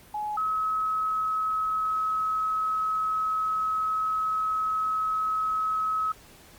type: tone pair in turn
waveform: sine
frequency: 843 / 1282.9 Hz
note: G#5 / E6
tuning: +26 / -47 cents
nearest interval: perfect fifth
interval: 727 cents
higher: second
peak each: -28 / -24 dBFS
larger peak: second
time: 0.14-0.37 / 0.37-6.12 s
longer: second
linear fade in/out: 5 ms
effects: pink hiss -52 dBFS RMS until 6.58 s + Opus 32 kbps